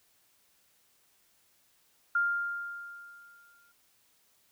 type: tone with exponential decay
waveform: sine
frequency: 1400 Hz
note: F6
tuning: 4 cents sharp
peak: -23 dBFS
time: 2.15-3.72 s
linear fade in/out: 5 ms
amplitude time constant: 340 ms
effects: white hiss -68 dBFS RMS until 4.51 s